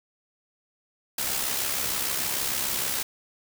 white noise with amplitude modulation, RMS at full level -26 dBFS, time 1.18-3.03 s, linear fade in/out 5 ms, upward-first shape sine, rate 66.6 Hz, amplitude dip 45%, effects none

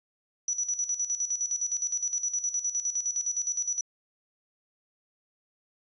sine tone with tremolo, 5900 Hz, F#8, 6 cents flat, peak -25 dBFS, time 0.48-3.81 s, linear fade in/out 2 ms, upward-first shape square, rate 9.7 Hz, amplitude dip 70%, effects resampled to 16000 Hz

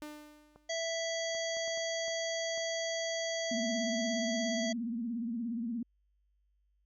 sawtooth tone with exponential decay, 299.8 Hz, D4, 36 cents sharp, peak -37 dBFS, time 0.02-0.9 s, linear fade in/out 0 ms, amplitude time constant 190 ms
clicks, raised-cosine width 1 ms, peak -40 dBFS, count 7, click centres 0.56 / 1.35 / 1.569 / 1.678 / 1.775 / 2.081 / 2.577 s
harmonic tone, 660 Hz, E5, 2 cents sharp, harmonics 1 / 3 / 5 / 7 / 9 / 10, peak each -35 / -40 / -42 / -43 / -45 / -45 dBFS, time 0.69-4.73 s, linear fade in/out 10 ms
sine tone with vibrato, 233.1 Hz, A#3, in tune, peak -33 dBFS, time 3.51-5.83 s, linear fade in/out 5 ms, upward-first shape sine, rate 17 Hz, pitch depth 100 cents each way
effects added 50 Hz sine -70 dBFS peak until 6.85 s

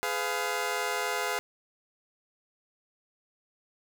15% pulse chord, F diminished, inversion first, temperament just, 419.1 / 502.9 / 698.5 Hz, Ab4 / Cb5 / F5, +16 / +31 / 0 cents, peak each -27 dBFS, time 0.03-1.39 s, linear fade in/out 0 ms, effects none

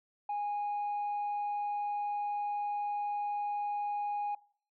sine tone, 824 Hz, G#5, 14 cents flat, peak -30 dBFS, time 0.29-4.35 s, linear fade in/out 5 ms, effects noise-tail reverb RT60 0.5 s tail -23 dB re dry + tanh soft clip ceiling -30 dBFS

